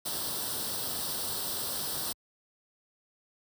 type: noise with comb filter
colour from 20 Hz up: white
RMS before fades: -34 dBFS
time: 0.05-2.13 s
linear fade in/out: 10 ms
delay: 0.22 ms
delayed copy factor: +0.75
effects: high-pass 60 Hz 12 dB/octave